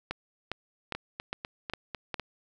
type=two click trains; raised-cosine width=0.3 ms; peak=-16 / -19 dBFS; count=6 / 6; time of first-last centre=0.11-2.143 / 0.95-2.197 s; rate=2.46 / 4.01 Hz; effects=none

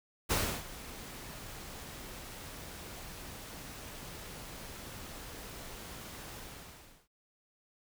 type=noise with ADSR envelope; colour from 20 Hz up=pink; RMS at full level=-29 dBFS; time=0.29-7.08 s; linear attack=23 ms; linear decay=310 ms; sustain=-17 dB; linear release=700 ms; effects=none

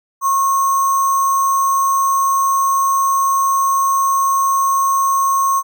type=tone with sample-and-hold; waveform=sine; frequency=1089 Hz; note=C#6; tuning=31 cents flat; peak=-12 dBFS; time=0.21-5.63 s; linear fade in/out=50 ms; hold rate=7350 Hz; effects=none

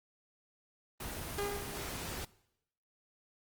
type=noise; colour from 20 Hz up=pink; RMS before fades=-41 dBFS; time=1-2.25 s; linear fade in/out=5 ms
type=tone with exponential decay; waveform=sawtooth; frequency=405.9 Hz; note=G#4; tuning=40 cents flat; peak=-29 dBFS; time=1.38-2.26 s; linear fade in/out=5 ms; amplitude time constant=190 ms
effects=noise-tail reverb RT60 0.8 s tail -21 dB re dry + Opus 24 kbps

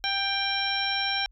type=harmonic tone; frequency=789 Hz; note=G5; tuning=11 cents sharp; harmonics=1 / 2 / 3 / 4 / 5 / 7; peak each=-32 / -32 / -32 / -32 / -32 / -32 dBFS; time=0.04-1.26 s; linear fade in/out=0 ms; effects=added 42 Hz sine -53 dBFS peak until 1.31 s

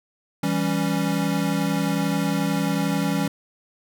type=chord; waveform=square; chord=C# diminished; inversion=first; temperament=equal; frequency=164.81 / 196 / 277.2 Hz; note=E3 / G3 / C#4; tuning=0 / 0 / 0 cents; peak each=-26 dBFS; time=0.43-3.28 s; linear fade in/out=5 ms; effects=none

